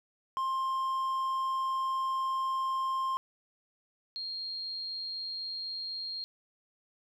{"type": "tone pair in turn", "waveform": ["triangle", "sine"], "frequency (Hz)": [1057, 4228], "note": ["C6", "C8"], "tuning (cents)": [17, 17], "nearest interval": "2 octaves", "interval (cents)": 2400, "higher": "second", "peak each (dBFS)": [-27, -35], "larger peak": "first", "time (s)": [[0.37, 3.17], [4.16, 6.24]], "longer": "first", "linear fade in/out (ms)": 0, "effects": []}